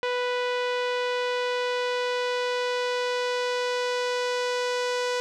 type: tone with low-pass filter sweep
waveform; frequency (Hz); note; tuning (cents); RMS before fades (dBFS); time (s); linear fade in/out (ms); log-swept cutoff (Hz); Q
sawtooth; 493.9; B4; 0; -27; 0.03-5.2; 0; 3300 to 5800; 1.2
effects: none